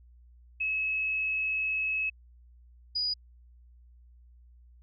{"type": "tone pair in turn", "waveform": "sine", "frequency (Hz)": [2578, 4917], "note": ["E7", "D#8"], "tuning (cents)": [-39, -21], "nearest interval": "major seventh", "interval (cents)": 1118, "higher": "second", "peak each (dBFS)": -27, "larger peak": "neither", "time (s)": [[0.6, 2.1], [2.95, 3.14]], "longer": "first", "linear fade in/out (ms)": 10, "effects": ["added 60 Hz sine -53 dBFS peak until 4.82 s"]}